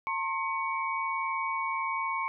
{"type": "tone cluster", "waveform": "sine", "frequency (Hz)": [908, 1069, 2249], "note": ["A#5", "C6", "C#7"], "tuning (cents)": [-46, 37, 24], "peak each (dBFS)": [-35, -31, -34], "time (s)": [0.07, 2.28], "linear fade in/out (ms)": 0, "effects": []}